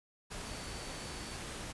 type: tone in noise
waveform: sine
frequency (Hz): 4506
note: C#8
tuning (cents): +28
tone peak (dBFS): -53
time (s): 0.44-1.37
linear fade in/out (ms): 20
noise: pink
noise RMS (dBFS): -43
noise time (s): 0.3-1.73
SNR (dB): -13
effects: resampled to 24000 Hz